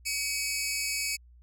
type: tone pair together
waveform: 15% pulse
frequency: 2262 / 2557 Hz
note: C#7 / D#7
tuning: +34 / +47 cents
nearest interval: major second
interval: 213 cents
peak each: -25 dBFS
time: 0.05-1.17 s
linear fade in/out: 20 ms
effects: added 60 Hz sine -52 dBFS peak until 1.42 s